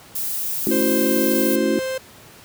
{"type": "noise", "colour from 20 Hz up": "violet", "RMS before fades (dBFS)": -25, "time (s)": [0.15, 1.56], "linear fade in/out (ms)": 5}
{"type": "chord", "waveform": "sine", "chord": "F# minor seventh", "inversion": "first", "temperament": "equal with one note detuned", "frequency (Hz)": [218.4, 277.2, 329.6, 370], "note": ["A3", "C#4", "E4", "F#4"], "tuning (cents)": [-13, 0, 0, 0], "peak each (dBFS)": -23, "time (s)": [0.67, 1.79], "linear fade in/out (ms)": 0}
{"type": "tone", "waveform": "45% pulse", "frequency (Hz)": 523.3, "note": "C5", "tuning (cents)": 0, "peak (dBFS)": -23, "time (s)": [0.71, 1.98], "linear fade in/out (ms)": 5}
{"effects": ["pink hiss -45 dBFS RMS until 2.44 s", "high-pass 80 Hz 12 dB/octave"]}